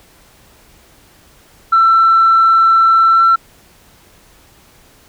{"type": "tone with pitch glide", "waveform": "sine", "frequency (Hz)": [1339, 1346.8], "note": ["E6", "E6"], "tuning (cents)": [27, 37], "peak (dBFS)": -5, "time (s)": [1.72, 3.36], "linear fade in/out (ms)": 10, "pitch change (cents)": 10, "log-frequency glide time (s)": [3.1, 3.22], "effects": ["tanh soft clip ceiling -3 dBFS", "pink hiss -47 dBFS RMS until 5.08 s"]}